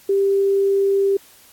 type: tone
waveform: sine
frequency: 394.3 Hz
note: G4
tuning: 10 cents sharp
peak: -14 dBFS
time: 0.09-1.17 s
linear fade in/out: 5 ms
effects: white hiss -49 dBFS RMS until 1.52 s + AAC 64 kbps